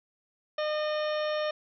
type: harmonic tone with a mistuned harmonic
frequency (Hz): 608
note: D#5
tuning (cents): -40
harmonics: 1 / 2 / 3 / 4 / 5 / 6 / 7 / 9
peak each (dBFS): -28 / -37 / -39 / -44 / -43 / -43 / -49 / -48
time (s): 0.58-1.51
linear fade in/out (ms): 5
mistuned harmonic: 4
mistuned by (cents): +23
effects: none